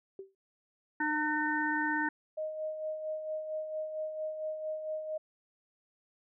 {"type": "tone with exponential decay", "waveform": "sine", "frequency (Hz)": 387.2, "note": "G4", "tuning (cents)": -21, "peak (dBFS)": -37, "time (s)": [0.19, 0.35], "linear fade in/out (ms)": 2, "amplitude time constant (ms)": 33}
{"type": "harmonic tone", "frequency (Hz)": 302.8, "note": "D#4", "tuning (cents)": -47, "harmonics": [1, 3, 5, 6], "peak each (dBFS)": [-34, -34, -34, -34], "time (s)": [1, 2.09], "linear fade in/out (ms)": 5}
{"type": "tone with tremolo", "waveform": "sine", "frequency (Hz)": 622.3, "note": "D#5", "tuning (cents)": 0, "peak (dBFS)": -32, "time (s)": [2.37, 5.18], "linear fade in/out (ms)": 10, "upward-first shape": "sine", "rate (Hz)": 4.4, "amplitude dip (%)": 50}
{"effects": []}